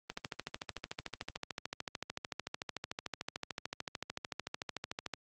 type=click train; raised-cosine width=0.2 ms; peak=-20 dBFS; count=69; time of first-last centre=0.1-5.137 s; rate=13.5 Hz; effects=high-pass 80 Hz 12 dB/octave + Opus 24 kbps